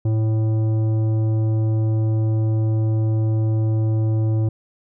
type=tone with tanh clipping; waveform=sine; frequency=110 Hz; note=A2; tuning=in tune; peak=-18 dBFS; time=0.05-4.49 s; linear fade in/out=5 ms; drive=11 dB; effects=none